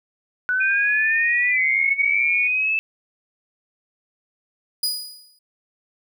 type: linear sweep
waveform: sine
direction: up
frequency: 1475 to 2637 Hz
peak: -18 dBFS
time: 0.49-2.79 s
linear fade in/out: 0 ms
type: tone with pitch glide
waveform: sine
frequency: 2462 to 2219 Hz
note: D#7 to C#7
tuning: -19 to +1 cents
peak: -21 dBFS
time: 0.6-2.48 s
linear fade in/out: 10 ms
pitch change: -180 cents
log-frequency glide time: 1.49-1.62 s
type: tone with exponential decay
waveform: sawtooth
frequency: 4932 Hz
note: D#8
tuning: 16 cents flat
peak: -15 dBFS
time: 4.83-5.39 s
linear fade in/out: 5 ms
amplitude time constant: 120 ms
effects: none